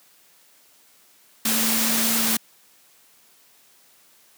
sine tone in noise, 225.3 Hz, A3, 41 cents sharp, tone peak -26 dBFS, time 1.45-2.37 s, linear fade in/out 5 ms, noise white, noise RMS -22 dBFS, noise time 1.45-2.37 s, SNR -7 dB, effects white hiss -56 dBFS RMS until 4.37 s + high-pass 150 Hz 12 dB/octave

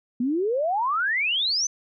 sine exponential sweep, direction up, 233.1 to 6272 Hz, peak -21 dBFS, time 0.2-1.67 s, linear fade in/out 5 ms, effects none

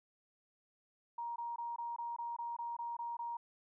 sine tone bursts, 941 Hz, A#5, 16 cents sharp, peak -38 dBFS, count 11, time 1.18-3.37 s, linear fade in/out 5 ms, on 180 ms, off 21 ms, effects none

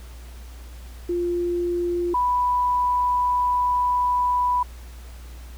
sine tone pair in turn, 349.2 / 987.7 Hz, F4 / B5, 0 / 0 cents, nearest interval octave + tritone, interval 1800 cents, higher second, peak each -21 / -18 dBFS, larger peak second, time 1.09-2.14 / 2.14-4.63 s, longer second, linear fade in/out 5 ms, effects added 60 Hz sine -37 dBFS peak until 5.57 s + pink hiss -49 dBFS RMS until 5.57 s

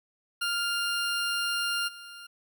20% pulse tone with level steps, 1401 Hz, F6, 5 cents sharp, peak -22 / -38 dBFS, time 0.41-2.27 s, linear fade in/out 10 ms, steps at 1.87 s, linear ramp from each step 20 ms, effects none

